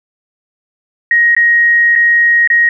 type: tone with dropouts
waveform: sine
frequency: 1881 Hz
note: A#6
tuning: 15 cents sharp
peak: -6 dBFS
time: 1.11-2.69 s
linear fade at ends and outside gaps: 2 ms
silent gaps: 1.35-1.365 / 1.954-1.959 / 2.475-2.501 s
effects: none